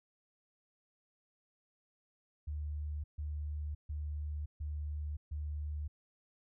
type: tone bursts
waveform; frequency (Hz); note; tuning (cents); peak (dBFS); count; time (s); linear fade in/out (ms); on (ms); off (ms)
sine; 74.7; D2; +30; -36; 5; 2.47-5.88; 10; 570; 140
effects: none